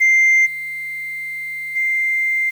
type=tone with level steps; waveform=sine; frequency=2093 Hz; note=C7; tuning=in tune; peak=-8 / -24 / -15 dBFS; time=0-2.51 s; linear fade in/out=20 ms; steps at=0.45 / 1.75 s; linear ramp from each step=20 ms; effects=tanh soft clip ceiling -8 dBFS + 7-bit